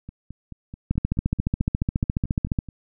two click trains, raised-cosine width 5 ms, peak -9 / -24 dBFS, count 25 / 13, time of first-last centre 0.91-2.588 / 0.09-2.687 s, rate 14.3 / 4.62 Hz, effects none

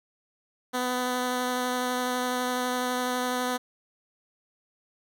10% pulse tone with vibrato, 250 Hz, B3, 21 cents sharp, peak -18 dBFS, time 0.73-3.58 s, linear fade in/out 20 ms, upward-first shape sine, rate 12 Hz, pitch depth 9 cents each way, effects none

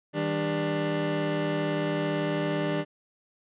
square tone cluster, 159.2 / 197 / 297.2 / 397.7 / 591 Hz, D#3 / G3 / D4 / G4 / D5, +40 / +9 / +21 / +25 / +11 cents, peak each -32 / -38 / -32 / -34 / -34 dBFS, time 0.13-2.85 s, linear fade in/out 50 ms, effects resampled to 8000 Hz

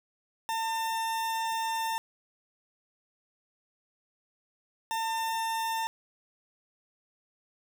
40% pulse tone pair in turn, 901 / 901 Hz, A5 / A5, +41 / +41 cents, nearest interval unison, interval 0 cents, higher neither, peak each -28 dBFS, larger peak neither, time 0.49-1.98 / 4.91-5.87 s, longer first, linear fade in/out 0 ms, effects none

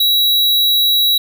square tone, 3884 Hz, B7, 30 cents flat, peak -11 dBFS, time 0-1.18 s, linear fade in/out 5 ms, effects none

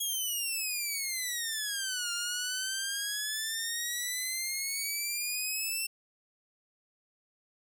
10% pulse exponential two-way sweep, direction down then up, 3322 to 1396.9 to 2704 Hz, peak -23 dBFS, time 0-5.87 s, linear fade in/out 10 ms, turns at 2.12 s, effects 10-bit

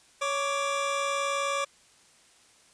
25% pulse tone pair together, 557.6 / 1174.7 Hz, C#5 / D6, +10 / 0 cents, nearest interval octave + minor second, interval 1290 cents, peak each -26 / -26 dBFS, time 0.21-1.65 s, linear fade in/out 10 ms, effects white hiss -59 dBFS RMS until 2.73 s + resampled to 22050 Hz

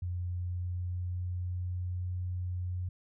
sine tone with pitch glide, 88.9 to 90.14 Hz, F2 to F#2, +31 to -45 cents, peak -32 dBFS, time 0.02-2.89 s, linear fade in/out 5 ms, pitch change +24 cents, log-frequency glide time 0.23-1.8 s, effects none

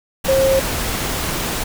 sine tone in noise, 535 Hz, C5, 38 cents sharp, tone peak -12 dBFS, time 0.28-0.6 s, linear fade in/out 10 ms, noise pink, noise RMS -22 dBFS, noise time 0.24-1.64 s, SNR +7 dB, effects none

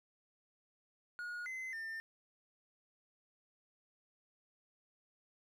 triangle tone with pitch steps, 1443 / 2052 / 1801 Hz, F#6 / C7 / A6, -44 / -34 / +40 cents, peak -39 dBFS, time 1.19-2 s, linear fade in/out 0 ms, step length 270 ms, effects none

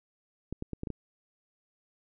clicks, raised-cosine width 3 ms, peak -22 dBFS, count 6, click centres 0.526 / 0.624 / 0.733 / 0.834 / 0.872 / 0.903 s, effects none

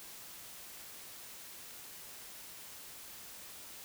silence, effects white hiss -50 dBFS RMS until 3.84 s

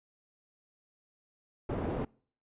white low-pass noise, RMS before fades -34 dBFS, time 1.69-2.05 s, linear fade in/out 5 ms, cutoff 440 Hz, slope 12 dB/octave, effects noise-tail reverb RT60 0.5 s tail -26 dB re dry + resampled to 8000 Hz

